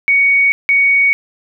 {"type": "tone pair in turn", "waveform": "sine", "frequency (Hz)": [2236, 2236], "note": ["C#7", "C#7"], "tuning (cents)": [14, 14], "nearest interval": "unison", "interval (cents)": 0, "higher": "neither", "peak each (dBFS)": -8, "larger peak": "neither", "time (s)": [[0.08, 0.52], [0.69, 1.13]], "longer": "neither", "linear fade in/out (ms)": 0, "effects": []}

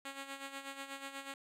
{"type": "tone with tremolo", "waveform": "5% pulse", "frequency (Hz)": 274.2, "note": "C#4", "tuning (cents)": -19, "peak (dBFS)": -30, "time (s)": [0.05, 1.34], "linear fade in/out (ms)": 2, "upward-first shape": "sine", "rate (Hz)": 8.2, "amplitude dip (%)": 65, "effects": ["low-pass 12000 Hz 12 dB/octave"]}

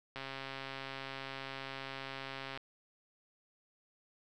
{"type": "click train", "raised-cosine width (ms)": 0.3, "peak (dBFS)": -26, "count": 327, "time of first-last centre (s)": [0.16, 2.575], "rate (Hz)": 135, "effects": []}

